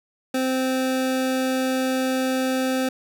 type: tone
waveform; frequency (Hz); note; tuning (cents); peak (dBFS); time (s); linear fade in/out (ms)
25% pulse; 260; C4; -11; -17; 0.34-2.89; 5
effects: none